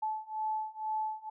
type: beating tone pair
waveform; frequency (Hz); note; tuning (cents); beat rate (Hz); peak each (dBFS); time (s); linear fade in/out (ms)
sine; 866 / 868.1; A5 / A5; -28 / -24; 2.1; -36 / -35; 0.02-1.3; 10
effects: none